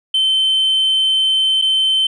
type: tone with dropouts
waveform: sine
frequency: 3085 Hz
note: G7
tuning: 28 cents flat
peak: -10 dBFS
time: 0.14-2.07 s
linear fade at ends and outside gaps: 5 ms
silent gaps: 1.616-1.621 s
effects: tanh soft clip ceiling -10 dBFS